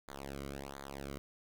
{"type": "tone with flanger", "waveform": "sawtooth", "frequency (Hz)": 69.2, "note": "C#2", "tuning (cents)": -2, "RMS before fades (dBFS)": -45, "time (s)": [0.08, 1.18], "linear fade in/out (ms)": 0, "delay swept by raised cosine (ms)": [0.36, 1.17], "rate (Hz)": 1.4, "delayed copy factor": -1, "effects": []}